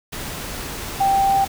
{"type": "tone in noise", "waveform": "sine", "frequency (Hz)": 784, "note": "G5", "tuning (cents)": 0, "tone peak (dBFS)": -14, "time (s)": [1, 1.45], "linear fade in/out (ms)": 10, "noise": "pink", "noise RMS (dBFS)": -30, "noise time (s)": [0.12, 1.48], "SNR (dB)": 13, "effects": []}